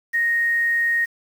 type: tone with quantisation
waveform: sine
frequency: 1864.7 Hz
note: A#6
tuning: in tune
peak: -17 dBFS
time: 0.13-1.06 s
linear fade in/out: 20 ms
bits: 7
effects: none